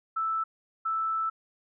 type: tone bursts at uneven times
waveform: sine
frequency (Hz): 1318.5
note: E6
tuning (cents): 0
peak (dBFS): -26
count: 2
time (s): 0.16-0.44 / 0.85-1.3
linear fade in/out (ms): 10
effects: none